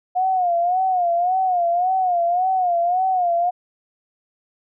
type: tone with vibrato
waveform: sine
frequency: 720 Hz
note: F#5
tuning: 47 cents flat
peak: -16 dBFS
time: 0.15-3.51 s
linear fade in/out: 20 ms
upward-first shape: sine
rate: 1.8 Hz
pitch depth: 93 cents each way
effects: none